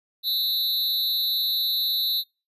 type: tone with amplitude modulation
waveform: square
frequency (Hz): 3951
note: B7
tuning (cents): 0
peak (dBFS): -18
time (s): 0.23-2.24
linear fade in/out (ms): 50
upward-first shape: sine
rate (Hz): 276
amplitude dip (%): 100
effects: noise-tail reverb RT60 0.3 s tail -26 dB re dry + resampled to 32000 Hz